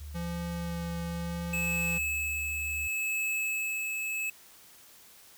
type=tone with pitch glide; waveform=sine; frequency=73.42 to 74.83 Hz; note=D2 to D2; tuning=0 to +33 cents; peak=-39 dBFS; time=0-2.88 s; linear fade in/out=10 ms; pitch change=+33 cents; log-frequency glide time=0.79-2.15 s
type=tone with vibrato; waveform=square; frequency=170.6 Hz; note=F3; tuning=40 cents flat; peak=-34 dBFS; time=0.14-1.99 s; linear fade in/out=20 ms; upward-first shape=sine; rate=0.91 Hz; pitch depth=11 cents each way
type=tone with tremolo; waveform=square; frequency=2594 Hz; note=E7; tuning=28 cents flat; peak=-29 dBFS; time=1.53-4.3 s; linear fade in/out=5 ms; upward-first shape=sine; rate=0.72 Hz; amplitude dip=30%
effects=white hiss -55 dBFS RMS until 5.37 s